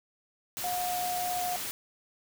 sine tone in noise, 720 Hz, F#5, 47 cents flat, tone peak -30 dBFS, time 0.64-1.56 s, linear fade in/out 0 ms, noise white, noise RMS -36 dBFS, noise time 0.57-1.71 s, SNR +3 dB, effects none

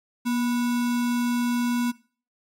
sine tone with sample-and-hold, 240 Hz, B3, 49 cents flat, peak -21 dBFS, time 0.25-1.92 s, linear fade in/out 20 ms, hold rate 1225 Hz, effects noise-tail reverb RT60 0.4 s tail -19 dB re dry + MP3 64 kbps

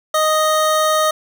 square tone pair together, 622.3 / 1244.6 Hz, D#5 / D#6, 0 / 0 cents, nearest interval octave, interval 1200 cents, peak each -17 dBFS, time 0.14-1.11 s, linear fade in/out 5 ms, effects none

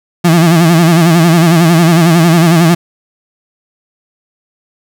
35% pulse tone with vibrato, 167.2 Hz, E3, 25 cents sharp, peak -3 dBFS, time 0.24-2.75 s, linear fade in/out 10 ms, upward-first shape sine, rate 11 Hz, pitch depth 91 cents each way, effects none

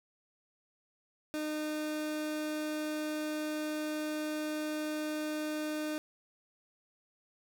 30% pulse tone, 305.5 Hz, D#4, 32 cents flat, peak -31 dBFS, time 1.34-5.98 s, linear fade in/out 0 ms, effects none

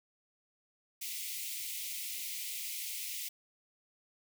white high-pass noise, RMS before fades -40 dBFS, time 1.01-3.29 s, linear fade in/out 10 ms, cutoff 2000 Hz, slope 96 dB/octave, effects none

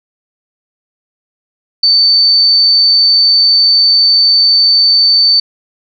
sine tone, 4546 Hz, C#8, 43 cents sharp, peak -5 dBFS, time 1.83-5.4 s, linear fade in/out 5 ms, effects none

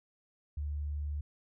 sine tone, 73.42 Hz, D2, in tune, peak -33 dBFS, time 0.57-1.21 s, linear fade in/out 5 ms, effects none

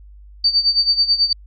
sine tone with tremolo, 4603 Hz, D8, 36 cents flat, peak -10 dBFS, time 0.44-1.33 s, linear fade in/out 5 ms, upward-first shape sine, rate 9.2 Hz, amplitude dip 80%, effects added 50 Hz sine -39 dBFS peak until 1.46 s

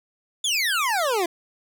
25% pulse exponential sweep, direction down, 3559 to 329.6 Hz, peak -17 dBFS, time 0.44-1.26 s, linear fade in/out 5 ms, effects none

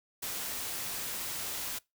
white noise, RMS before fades -37 dBFS, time 0.22-1.79 s, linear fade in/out 10 ms, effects noise-tail reverb RT60 0.2 s tail -23 dB re dry

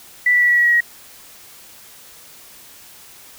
sine tone with pitch steps, 1972 / 1959.5 / 1947.1 / 1934.8 / 1922.5 / 1910.3 / 1898.2 Hz, B6 / B6 / B6 / B6 / B6 / A#6 / A#6, -3 / -14 / -25 / -36 / -47 / +42 / +31 cents, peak -11 dBFS, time 0.26-0.806 s, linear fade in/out 5 ms, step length 78 ms, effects white hiss -43 dBFS RMS until 3.38 s

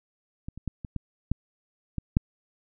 clicks, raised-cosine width 5 ms, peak -23 / -28 / -17 / -23 / -18 / -12 / -17 / -7 dBFS, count 8, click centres 0.485 / 0.576 / 0.677 / 0.848 / 0.963 / 1.316 / 1.983 / 2.169 s, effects none

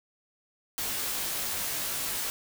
white noise with comb filter, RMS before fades -32 dBFS, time 0.78-2.3 s, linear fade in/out 0 ms, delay 17 ms, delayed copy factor -0.85, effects none

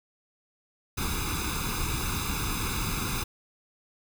pink noise with comb filter, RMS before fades -30 dBFS, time 0.97-3.24 s, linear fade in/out 10 ms, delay 0.8 ms, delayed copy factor +0.9, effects none

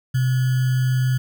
sine tone with sample-and-hold, 128.1 Hz, C3, 36 cents flat, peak -16 dBFS, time 0.14-1.18 s, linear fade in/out 10 ms, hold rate 1575 Hz, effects none

